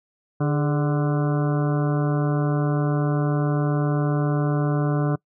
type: harmonic tone with a mistuned harmonic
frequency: 147.6 Hz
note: D3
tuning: 9 cents sharp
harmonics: 1 / 2 / 3 / 4 / 5 / 7 / 8 / 9 / 10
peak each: -20 / -26 / -30 / -32 / -34 / -37 / -38 / -39 / -40 dBFS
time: 0.4-5.16 s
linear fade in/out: 10 ms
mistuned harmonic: 3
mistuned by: -81 cents
effects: noise-tail reverb RT60 0.1 s tail -24 dB re dry